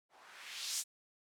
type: noise with low-pass filter sweep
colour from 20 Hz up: violet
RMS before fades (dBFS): -43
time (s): 0.09-0.84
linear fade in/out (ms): 50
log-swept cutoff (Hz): 610 to 8000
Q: 1.4
effects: none